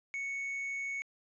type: tone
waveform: triangle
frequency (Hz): 2217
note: C#7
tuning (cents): 0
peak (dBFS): -33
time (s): 0.14-1.02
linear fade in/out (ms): 0
effects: resampled to 22050 Hz